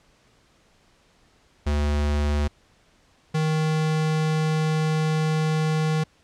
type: tone pair in turn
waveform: square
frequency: 73.42 / 156.47 Hz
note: D2 / D#3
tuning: 0 / +10 cents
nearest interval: octave + minor second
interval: 1310 cents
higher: second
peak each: -21 dBFS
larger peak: neither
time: 1.66-2.48 / 3.34-6.04 s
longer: second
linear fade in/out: 10 ms
effects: pink hiss -60 dBFS RMS until 6.23 s + low-pass 7000 Hz 12 dB/octave